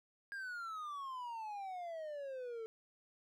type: exponential sweep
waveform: triangle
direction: down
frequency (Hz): 1633 to 440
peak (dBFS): -40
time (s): 0.32-2.66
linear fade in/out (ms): 0
effects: none